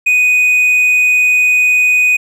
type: tone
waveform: triangle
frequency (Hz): 2489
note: D#7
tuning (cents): 0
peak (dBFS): -6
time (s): 0.06-2.17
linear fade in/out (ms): 10
effects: none